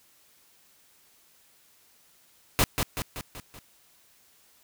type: noise with echo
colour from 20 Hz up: pink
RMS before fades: -21 dBFS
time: 2.59-2.64 s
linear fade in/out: 0 ms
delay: 190 ms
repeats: 5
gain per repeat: -5 dB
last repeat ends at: 3.59 s
effects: white hiss -61 dBFS RMS until 4.63 s